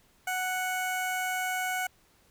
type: tone with notch filter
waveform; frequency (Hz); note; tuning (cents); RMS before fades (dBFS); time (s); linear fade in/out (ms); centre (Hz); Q
15% pulse; 740; F#5; 0; -31; 0.27-1.87; 5; 3600; 1.7
effects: pink hiss -64 dBFS RMS until 2.3 s